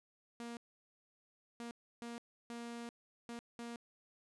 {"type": "tone bursts at uneven times", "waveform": "sawtooth", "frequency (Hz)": 235.5, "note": "A#3", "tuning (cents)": 18, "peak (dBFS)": -40, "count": 6, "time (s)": [[0.4, 0.57], [1.6, 1.71], [2.02, 2.18], [2.5, 2.89], [3.29, 3.39], [3.59, 3.76]], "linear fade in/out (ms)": 0, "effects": ["resampled to 24000 Hz", "13-bit"]}